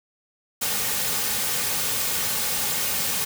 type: noise with comb filter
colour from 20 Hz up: white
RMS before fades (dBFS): -25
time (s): 0.61-3.25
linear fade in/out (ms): 10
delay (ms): 3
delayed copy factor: -0.5
effects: none